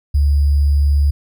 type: tone with sample-and-hold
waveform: sine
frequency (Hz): 71.6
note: D2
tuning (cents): -43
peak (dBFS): -10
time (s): 0.14-1.11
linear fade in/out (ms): 10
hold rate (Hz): 4900
effects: none